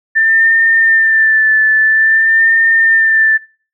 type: tone with vibrato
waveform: sine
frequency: 1781 Hz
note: A6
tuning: 21 cents sharp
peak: -7 dBFS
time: 0.15-3.38 s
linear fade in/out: 20 ms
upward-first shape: sine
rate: 0.5 Hz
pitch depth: 32 cents each way
effects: noise-tail reverb RT60 0.4 s tail -21 dB re dry